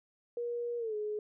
sine tone with pitch glide, 476.7 to 422.2 Hz, A#4 to G#4, +39 to +29 cents, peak -33 dBFS, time 0.37-1.19 s, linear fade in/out 2 ms, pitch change -210 cents, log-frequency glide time 0.78-0.95 s, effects none

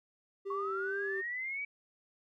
triangle tone with vibrato, 392 Hz, G4, in tune, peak -34 dBFS, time 0.45-1.22 s, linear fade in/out 20 ms, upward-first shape sine, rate 2.3 Hz, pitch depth 26 cents each way
sine linear sweep, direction up, 1096 to 2300 Hz, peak -35 dBFS, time 0.5-1.65 s, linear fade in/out 5 ms
effects none

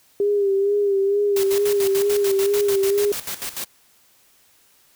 sine tone with vibrato, 400.5 Hz, G4, 37 cents sharp, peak -16 dBFS, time 0.2-3.12 s, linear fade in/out 2 ms, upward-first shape sine, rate 2.2 Hz, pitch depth 46 cents each way
white noise with tremolo, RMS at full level -28 dBFS, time 1.36-3.65 s, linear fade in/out 5 ms, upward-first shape square, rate 6.8 Hz, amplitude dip 75%
effects white hiss -57 dBFS RMS until 4.95 s

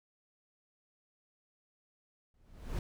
brown noise with exponential growth, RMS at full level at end -32 dBFS, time 2.34-2.79 s, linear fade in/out 2 ms, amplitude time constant 97 ms, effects none

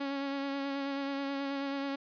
sawtooth tone with vibrato, 277.2 Hz, C#4, in tune, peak -29 dBFS, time 0-1.96 s, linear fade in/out 10 ms, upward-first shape sine, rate 9.3 Hz, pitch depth 21 cents each way, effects resampled to 11025 Hz

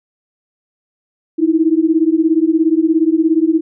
sine beating tone pair, 313.5 / 330.5 Hz, D#4 / E4, +13 / +5 cents, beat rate 17 Hz, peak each -13 dBFS, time 1.38-3.61 s, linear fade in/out 20 ms, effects none

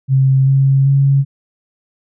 sine tone with pitch steps, 133.7 / 135.88 / 138.1 Hz, C3 / C#3 / C#3, +38 / -34 / -6 cents, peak -8 dBFS, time 0.08-1.25 s, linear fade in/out 50 ms, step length 390 ms, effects none

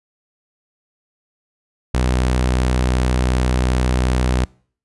sawtooth tone, 62.7 Hz, B1, 27 cents sharp, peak -11 dBFS, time 1.94-4.45 s, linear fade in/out 5 ms, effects noise-tail reverb RT60 0.5 s tail -26 dB re dry + resampled to 24000 Hz

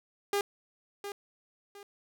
sawtooth tone with echo, 404 Hz, G#4, 48 cents flat, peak -23 dBFS, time 0.33-0.41 s, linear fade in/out 2 ms, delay 710 ms, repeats 2, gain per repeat -10 dB, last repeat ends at 1.83 s, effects none

